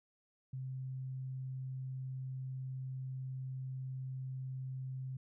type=tone; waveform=sine; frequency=130.81 Hz; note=C3; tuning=in tune; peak=-39 dBFS; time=0.53-5.17 s; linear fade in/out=5 ms; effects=none